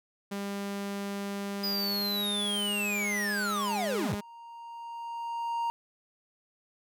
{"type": "tone with pitch glide", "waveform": "sawtooth", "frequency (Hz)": [200, 205], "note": ["G3", "G#3"], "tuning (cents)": [35, -22], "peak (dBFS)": -29, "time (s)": [0.31, 4.21], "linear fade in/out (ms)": 10, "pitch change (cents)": 43, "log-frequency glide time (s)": [1.78, 2.27]}
{"type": "linear sweep", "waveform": "square", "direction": "down", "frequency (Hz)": [4978, 69.9], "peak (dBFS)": -30, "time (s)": [1.63, 4.15], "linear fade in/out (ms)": 10}
{"type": "tone with exponential growth", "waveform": "triangle", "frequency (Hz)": 932.3, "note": "A#5", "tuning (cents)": 0, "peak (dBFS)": -25, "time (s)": [2.84, 5.7], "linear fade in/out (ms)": 0, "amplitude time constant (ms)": 620}
{"effects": []}